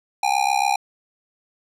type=tone with amplitude modulation; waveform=square; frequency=809 Hz; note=G#5; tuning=46 cents flat; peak=-14 dBFS; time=0.23-0.76 s; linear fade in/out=5 ms; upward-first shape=sine; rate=67.1 Hz; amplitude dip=100%; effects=low-pass 10000 Hz 12 dB/octave